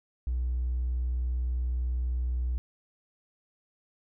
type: tone with hard clipping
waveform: sine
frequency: 61.74 Hz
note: B1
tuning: in tune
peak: -27 dBFS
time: 0.27-2.58 s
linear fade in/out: 0 ms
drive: 1 dB
effects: none